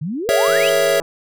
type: exponential sweep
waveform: sine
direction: up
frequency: 138.2 to 3289 Hz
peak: -21 dBFS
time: 0.01-0.7 s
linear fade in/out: 10 ms
type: chord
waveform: square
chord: A# half-diminished seventh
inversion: third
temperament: equal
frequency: 415.3 / 466.2 / 554.4 / 659.3 Hz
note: G#4 / A#4 / C#5 / E5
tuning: 0 / 0 / 0 / 0 cents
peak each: -22 / -23 / -18 / -19 dBFS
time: 0.29-1 s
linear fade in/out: 0 ms
type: click train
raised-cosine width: 1 ms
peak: -22 dBFS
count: 90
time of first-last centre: 0.48-1.019 s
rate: 165 Hz
effects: none